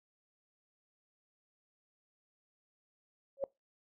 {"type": "tone with exponential growth", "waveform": "sine", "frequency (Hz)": 549, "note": "C#5", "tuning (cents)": -17, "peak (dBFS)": -26, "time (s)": [3.37, 3.44], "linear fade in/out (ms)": 1, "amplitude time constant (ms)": 15, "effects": ["noise-tail reverb RT60 0.2 s tail -23 dB re dry"]}